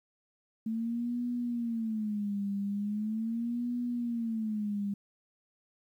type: tone with vibrato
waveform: sine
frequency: 220.3 Hz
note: A3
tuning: 2 cents sharp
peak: -30 dBFS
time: 0.66-4.94 s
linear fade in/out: 5 ms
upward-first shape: sine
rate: 0.4 Hz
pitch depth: 170 cents each way
effects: 11-bit